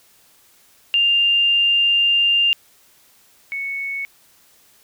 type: tone pair in turn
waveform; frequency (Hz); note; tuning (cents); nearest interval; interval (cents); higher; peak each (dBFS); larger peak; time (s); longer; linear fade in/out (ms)
sine; 2797 / 2213; F7 / C#7; +2 / -3; major third; 405; first; -13 / -23; first; 0.94-2.53 / 3.52-4.05; first; 0
effects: white hiss -54 dBFS RMS until 4.83 s